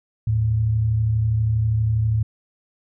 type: tone pair together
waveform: sine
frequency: 78.21 / 110.6 Hz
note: D#2 / A2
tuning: +10 / +9 cents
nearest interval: tritone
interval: 599 cents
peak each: -27 / -17 dBFS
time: 0.27-2.23 s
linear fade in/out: 5 ms
effects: none